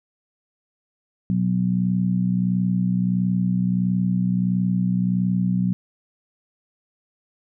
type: harmonic tone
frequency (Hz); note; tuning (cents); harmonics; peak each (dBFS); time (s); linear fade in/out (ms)
61.5; B1; -7; 2 / 3 / 4; -25 / -19 / -31; 1.3-5.73; 0
effects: none